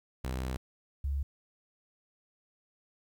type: tone pair in turn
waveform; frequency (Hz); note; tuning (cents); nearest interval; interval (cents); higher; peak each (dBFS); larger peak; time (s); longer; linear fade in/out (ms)
sawtooth / sine; 64.1 / 69.86; C2 / C#2; -35 / +14; minor second; 149; second; -29 / -29; neither; 0.24-0.57 / 1.04-1.23; first; 5
effects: 11-bit